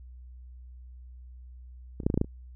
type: clicks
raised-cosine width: 3 ms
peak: -22 / -29 / -10 / -14 / -13 / -11 / -11 / -28 dBFS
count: 8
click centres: 2.002 / 2.034 / 2.065 / 2.101 / 2.142 / 2.176 / 2.214 / 2.245 s
effects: added 62 Hz sine -44 dBFS peak until 2.55 s